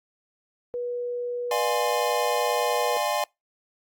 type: tone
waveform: sine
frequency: 486.2 Hz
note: B4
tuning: 27 cents flat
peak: -27 dBFS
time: 0.74-2.97 s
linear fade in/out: 0 ms
type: chord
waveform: square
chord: D half-diminished seventh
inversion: none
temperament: equal with one note detuned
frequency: 596.6 / 698.5 / 830.6 / 1046.5 Hz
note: D5 / F5 / Ab5 / C6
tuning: +27 / 0 / 0 / 0 cents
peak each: -29 / -31 / -29 / -31 dBFS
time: 1.51-3.24 s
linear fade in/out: 2 ms
effects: noise-tail reverb RT60 0.2 s tail -26 dB re dry + Opus 48 kbps